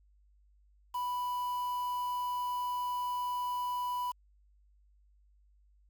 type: tone with quantisation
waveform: triangle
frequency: 987.8 Hz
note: B5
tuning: in tune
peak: -30 dBFS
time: 0.94-4.12 s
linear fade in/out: 10 ms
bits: 8
effects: added 50 Hz sine -62 dBFS peak until 5.89 s